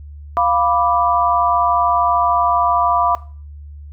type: chord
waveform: sine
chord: B diminished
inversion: second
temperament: equal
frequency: 698.5 / 987.8 / 1174.7 Hz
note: F5 / B5 / D6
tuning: 0 / 0 / 0 cents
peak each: -17 dBFS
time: 0.37-3.15 s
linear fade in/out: 0 ms
effects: noise-tail reverb RT60 0.4 s tail -18 dB re dry + added 73 Hz sine -32 dBFS peak until 3.92 s